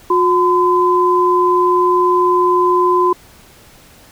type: tone pair together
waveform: sine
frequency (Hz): 359.9 / 1018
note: F#4 / C6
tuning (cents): -48 / -48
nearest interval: octave + tritone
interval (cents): 1800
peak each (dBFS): -13 / -12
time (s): 0.1-3.13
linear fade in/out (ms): 5
effects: pink hiss -44 dBFS RMS until 4.11 s